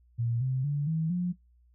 sine tone with pitch steps, 117.4 / 130.26 / 144.54 / 160.37 / 177.95 Hz, A#2 / C3 / D3 / E3 / F3, +13 / -7 / -27 / -47 / +33 cents, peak -26 dBFS, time 0.18-1.33 s, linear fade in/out 20 ms, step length 230 ms, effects noise-tail reverb RT60 0.2 s tail -23 dB re dry + added 60 Hz sine -59 dBFS peak until 1.74 s

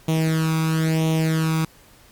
sawtooth tone with flanger, 160 Hz, D#3, 49 cents sharp, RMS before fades -20 dBFS, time 0.08-1.65 s, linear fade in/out 5 ms, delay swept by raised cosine 0.31 to 0.83 ms, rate 1 Hz, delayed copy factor +0.75, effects pink hiss -51 dBFS RMS until 2.11 s + MP3 96 kbps

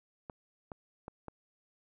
clicks, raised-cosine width 1 ms, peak -28 dBFS, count 4, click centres 0.298 / 0.718 / 1.081 / 1.283 s, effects none

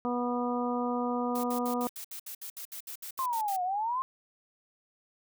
harmonic tone, 244.1 Hz, B3, 20 cents flat, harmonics 1 / 2 / 3 / 4 / 5, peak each -31 / -34 / -36 / -37 / -38 dBFS, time 0.05-1.87 s, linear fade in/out 0 ms
blue noise bursts, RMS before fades -41 dBFS, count 15, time 1.35-3.565 s, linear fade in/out 5 ms, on 87 ms, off 65 ms
sine exponential two-way sweep, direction down then up, 1075 to 710 to 1075 Hz, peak -28 dBFS, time 3.19-4.02 s, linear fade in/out 0 ms, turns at 3.63 s
effects none

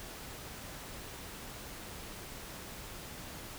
silence, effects pink hiss -46 dBFS RMS until 3.58 s

